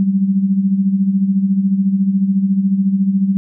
sine tone with tremolo, 194.2 Hz, G3, 16 cents flat, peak -9 dBFS, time 0-3.37 s, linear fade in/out 0 ms, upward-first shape sine, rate 14 Hz, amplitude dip 60%, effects none

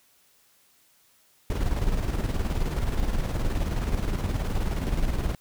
brown noise with tremolo, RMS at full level -24 dBFS, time 1.5-5.35 s, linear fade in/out 2 ms, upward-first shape square, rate 19 Hz, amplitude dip 45%, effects white hiss -62 dBFS RMS until 5.4 s

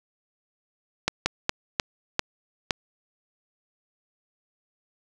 slowing click train, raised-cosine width 0.2 ms, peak -4 dBFS, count 6, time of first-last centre 1.08-2.708 s, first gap 180 ms, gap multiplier 1.3, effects none

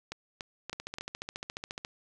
two click trains, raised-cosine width 0.2 ms, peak -20 / -20 dBFS, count 4 / 17, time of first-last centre 0.12-0.985 / 0.73-1.849 s, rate 3.47 / 14.3 Hz, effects none

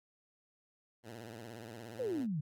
10% pulse tone with vibrato, 114.1 Hz, A#2, 37 cents flat, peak -38 dBFS, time 1.03-2.27 s, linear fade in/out 50 ms, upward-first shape triangle, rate 17 Hz, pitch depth 150 cents each way
sine exponential sweep, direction down, 548 to 138.59 Hz, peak -33 dBFS, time 1.99-2.41 s, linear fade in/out 10 ms
effects none

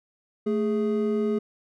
triangle tone pair together, 220 / 415.3 Hz, A3 / G#4, 0 / 0 cents, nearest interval major seventh, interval 1100 cents, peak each -23 dBFS, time 0.46-1.39 s, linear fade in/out 10 ms, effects none

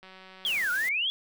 click train, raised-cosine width 0.3 ms, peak -33 dBFS, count 117, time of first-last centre 0.03-0.647 s, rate 188 Hz
sine exponential two-way sweep, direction down then up, 3431 to 1396.9 to 3431 Hz, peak -25 dBFS, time 0.45-1.1 s, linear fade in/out 0 ms, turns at 0.71 s
white noise, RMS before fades -41 dBFS, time 0.46-0.89 s, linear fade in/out 2 ms
effects none

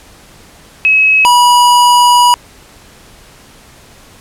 sine / square tone pair in turn, 2564 / 972.7 Hz, E7 / B5, -49 / -27 cents, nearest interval octave + perfect fourth, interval 1678 cents, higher first, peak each -5 dBFS, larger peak neither, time 0.85-1.25 / 1.25-2.34 s, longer second, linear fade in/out 0 ms, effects pink hiss -40 dBFS RMS until 4.2 s + low-pass 12000 Hz 12 dB/octave

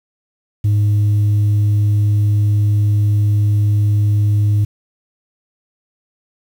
sine tone, 103.83 Hz, G#2, in tune, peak -8 dBFS, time 0.64-4.65 s, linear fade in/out 10 ms, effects tanh soft clip ceiling -10 dBFS + 7-bit

